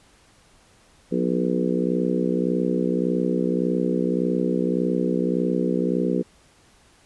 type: harmonic tone with a mistuned harmonic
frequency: 61.74 Hz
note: B1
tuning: in tune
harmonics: 3 / 4 / 5 / 6 / 7 / 8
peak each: -25 / -26 / -27 / -28 / -28 / -29 dBFS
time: 1.11-6.23 s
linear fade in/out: 20 ms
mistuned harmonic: 3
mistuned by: -49 cents
effects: pink hiss -56 dBFS RMS until 7.05 s + resampled to 24000 Hz